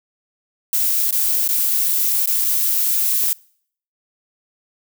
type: noise with dropouts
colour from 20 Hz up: violet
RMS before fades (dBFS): -18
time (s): 0.73-3.33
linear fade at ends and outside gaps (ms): 0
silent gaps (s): 1.108-1.126 / 1.477-1.489 / 2.258-2.274 / 2.443-2.448
effects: noise-tail reverb RT60 0.6 s tail -25 dB re dry